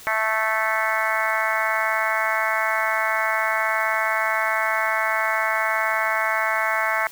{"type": "harmonic tone", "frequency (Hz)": 219.5, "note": "A3", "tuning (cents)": -4, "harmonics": [3, 4, 5, 6, 7, 8, 9, 10], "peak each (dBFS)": [-28, -28, -28, -28, -28, -28, -28, -28], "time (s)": [0.07, 7.07], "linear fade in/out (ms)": 0, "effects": ["white hiss -43 dBFS RMS until 7.11 s"]}